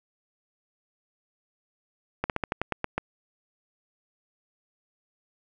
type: slowing click train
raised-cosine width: 0.5 ms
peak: -11 dBFS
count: 9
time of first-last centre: 2.24-2.98 s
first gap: 58 ms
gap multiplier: 1.13
effects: none